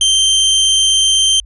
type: tone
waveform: sawtooth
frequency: 3136 Hz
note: G7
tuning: in tune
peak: -6 dBFS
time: 0.01-1.4 s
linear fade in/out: 2 ms
effects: added 50 Hz sine -34 dBFS peak until 1.45 s + resampled to 24000 Hz